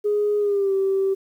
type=tone with pitch glide; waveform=sine; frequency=415.3 to 387.5 Hz; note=G#4 to G4; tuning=0 to -20 cents; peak=-17 dBFS; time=0.04-1.15 s; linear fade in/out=20 ms; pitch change=-120 cents; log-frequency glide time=0.39-0.73 s; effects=tanh soft clip ceiling -13 dBFS + 9-bit